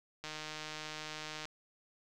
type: click train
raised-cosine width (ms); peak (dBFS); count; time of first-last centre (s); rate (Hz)
0.2; -25; 188; 0.24-1.454; 154
effects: none